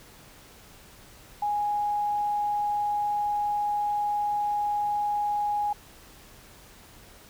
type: tone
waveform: sine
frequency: 828 Hz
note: G#5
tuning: 5 cents flat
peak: -24 dBFS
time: 1.42-5.73 s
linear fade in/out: 5 ms
effects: pink hiss -51 dBFS RMS until 7.29 s